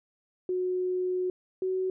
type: tone pair in turn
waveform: sine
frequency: 365.9 / 374 Hz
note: F#4 / F#4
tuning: -19 / +19 cents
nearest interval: unison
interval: 38 cents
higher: second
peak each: -26 dBFS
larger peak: neither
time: 0.49-1.3 / 1.62-1.9 s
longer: first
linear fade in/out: 2 ms
effects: none